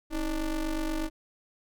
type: ring-modulated tone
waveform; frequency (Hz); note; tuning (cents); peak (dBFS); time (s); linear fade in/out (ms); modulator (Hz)
square; 146.83; D3; 0; -26; 0.1-1.1; 50; 171
effects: none